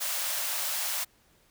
white high-pass noise, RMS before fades -31 dBFS, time 0-1.05 s, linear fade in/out 20 ms, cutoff 540 Hz, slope 96 dB/octave, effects pink hiss -64 dBFS RMS until 1.5 s

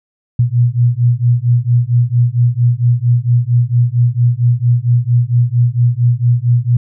sine beating tone pair, 118.7 / 123.1 Hz, A#2 / B2, +32 / -5 cents, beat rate 4.4 Hz, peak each -12 dBFS, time 0.39-6.77 s, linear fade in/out 5 ms, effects none

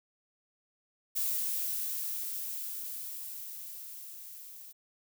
violet noise with level ramp, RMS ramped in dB -31 to -49 dBFS, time 1.15-4.73 s, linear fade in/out 20 ms, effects none

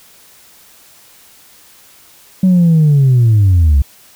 sine linear sweep, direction down, 189.8 to 65.41 Hz, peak -4 dBFS, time 2.43-3.82 s, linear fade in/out 5 ms, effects tanh soft clip ceiling -4 dBFS + white hiss -44 dBFS RMS until 4.15 s

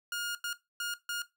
sawtooth tone bursts at uneven times, 1425 Hz, F6, 34 cents sharp, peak -29 dBFS, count 4, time 0.12-0.35 / 0.44-0.53 / 0.8-0.94 / 1.09-1.22 s, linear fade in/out 2 ms, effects noise-tail reverb RT60 0.2 s tail -17 dB re dry

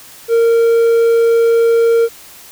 triangle tone, 461.8 Hz, A#4, 16 cents flat, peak -6 dBFS, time 0.28-2.09 s, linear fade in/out 50 ms, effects white hiss -38 dBFS RMS until 2.51 s

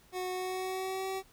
25% pulse tone with pitch glide, 367.4 to 382.3 Hz, F#4 to G4, -12 to -43 cents, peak -30 dBFS, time 0.12-1.23 s, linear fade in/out 50 ms, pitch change +69 cents, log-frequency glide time 0.31-1.07 s, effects pink hiss -62 dBFS RMS until 1.32 s

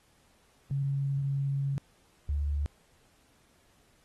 sine tone pair in turn, 138.59 / 72.36 Hz, C#3 / D2, 0 / -25 cents, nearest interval major seventh, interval 1125 cents, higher first, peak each -27 dBFS, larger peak neither, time 0.71-1.78 / 2.29-2.66 s, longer first, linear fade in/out 0 ms, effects pink hiss -66 dBFS RMS until 4.04 s + AAC 32 kbps

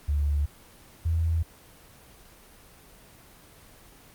sine tone pair in turn, 72.6 / 82.1 Hz, D2 / E2, -19 / -6 cents, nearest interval major second, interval 213 cents, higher second, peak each -22 dBFS, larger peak neither, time 0.08-0.46 / 1.05-1.43 s, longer neither, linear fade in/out 10 ms, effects pink hiss -52 dBFS RMS until 4.14 s + Opus 24 kbps

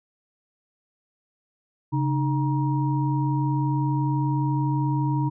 sine tone cluster, 137.4 / 305.6 / 947 Hz, C#3 / D#4 / A#5, -15 / -31 / +27 cents, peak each -22 / -27 / -30 dBFS, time 1.92-5.3 s, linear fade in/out 20 ms, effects none

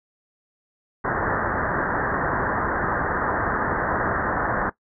white low-pass noise, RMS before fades -24 dBFS, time 1.04-4.7 s, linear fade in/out 10 ms, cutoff 1800 Hz, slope 96 dB/octave, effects noise-tail reverb RT60 0.1 s tail -17 dB re dry

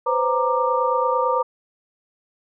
sine tone cluster, 504 / 533 / 932 / 1185 Hz, B4 / C5 / A#5 / D6, +35 / +32 / -1 / +15 cents, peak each -22 / -26 / -22 / -23 dBFS, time 0.06-1.43 s, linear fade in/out 10 ms, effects none

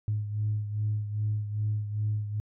sine beating tone pair, 105.4 / 107.9 Hz, G#2 / A2, +26 / -33 cents, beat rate 2.5 Hz, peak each -27 / -34 dBFS, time 0.08-2.4 s, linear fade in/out 0 ms, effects tanh soft clip ceiling -20 dBFS

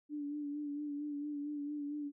sine tone with vibrato, 292 Hz, D4, 10 cents flat, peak -37 dBFS, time 0.09-2.12 s, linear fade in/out 50 ms, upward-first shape sine, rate 4.4 Hz, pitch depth 34 cents each way, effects none

